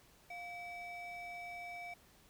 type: ring-modulated tone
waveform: triangle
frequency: 1500 Hz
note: F#6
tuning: 23 cents sharp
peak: -39 dBFS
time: 0.3-1.94 s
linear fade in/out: 5 ms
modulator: 796 Hz
effects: pink hiss -65 dBFS RMS until 2.29 s